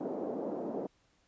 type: band-pass noise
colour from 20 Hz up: white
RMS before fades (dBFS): -37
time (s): 0-0.87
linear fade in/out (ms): 10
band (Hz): 220 to 580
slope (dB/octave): 24
effects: pink hiss -71 dBFS RMS until 1.27 s + resampled to 16000 Hz